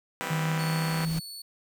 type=chord; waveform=5% pulse; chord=C major seventh; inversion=first; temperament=just; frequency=163.52 / 196.22 / 245.3 / 261.6 Hz; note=E3 / G3 / B3 / C4; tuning=-14 / +2 / -12 / 0 cents; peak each=-27 dBFS; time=0.21-1.05 s; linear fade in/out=0 ms
type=tone with pitch glide; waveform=sine; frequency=158.1 to 162.26 Hz; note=D#3 to E3; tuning=+28 to -27 cents; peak=-26 dBFS; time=0.3-1.2 s; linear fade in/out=10 ms; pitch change=+45 cents; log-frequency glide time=0.43-1.05 s
type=noise with exponential growth; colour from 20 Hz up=pink; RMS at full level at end=-36 dBFS; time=0.54-1.19 s; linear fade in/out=5 ms; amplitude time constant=140 ms
type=tone; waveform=sawtooth; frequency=4435 Hz; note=C#8; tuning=in tune; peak=-36 dBFS; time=0.59-1.42 s; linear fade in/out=5 ms
effects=none